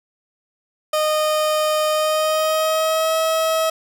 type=tone with pitch glide; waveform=30% pulse; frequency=615 to 642.6 Hz; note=D#5 to E5; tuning=-20 to -44 cents; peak=-14 dBFS; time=0.93-3.7 s; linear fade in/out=5 ms; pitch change=+76 cents; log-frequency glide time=1.89-3.16 s; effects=none